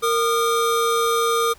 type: tone pair together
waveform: square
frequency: 463.5 / 1216.8 Hz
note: A#4 / D#6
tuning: -10 / -39 cents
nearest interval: octave + perfect fourth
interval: 1671 cents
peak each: -21 dBFS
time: 0.02-1.54 s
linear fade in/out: 20 ms
effects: pink hiss -50 dBFS RMS until 1.58 s